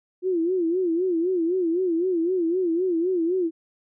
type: tone with vibrato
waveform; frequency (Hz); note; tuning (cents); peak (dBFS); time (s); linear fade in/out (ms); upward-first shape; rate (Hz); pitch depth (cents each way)
sine; 350.2; F4; +5; -20; 0.22-3.51; 50; sine; 3.9; 130
effects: none